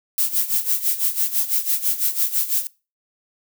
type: noise with tremolo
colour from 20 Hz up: violet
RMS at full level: -18 dBFS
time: 0.18-2.67 s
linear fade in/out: 0 ms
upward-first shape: sine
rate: 6 Hz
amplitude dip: 80%
effects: noise-tail reverb RT60 0.3 s tail -21 dB re dry